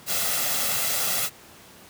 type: noise with comb filter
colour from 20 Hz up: white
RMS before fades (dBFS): -25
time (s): 0.06-1.3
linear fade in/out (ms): 50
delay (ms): 1.5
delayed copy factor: +0.55
effects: pink hiss -48 dBFS RMS until 1.89 s + high-pass 100 Hz 12 dB/octave